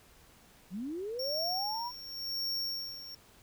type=linear sweep; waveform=sine; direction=up; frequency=164.81 to 1000 Hz; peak=-35 dBFS; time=0.7-1.92 s; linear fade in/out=50 ms
type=tone with tremolo; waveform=square; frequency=5510 Hz; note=F8; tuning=24 cents flat; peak=-32 dBFS; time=1.19-3.15 s; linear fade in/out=5 ms; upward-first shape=sine; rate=0.94 Hz; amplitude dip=75%
effects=pink hiss -60 dBFS RMS until 3.42 s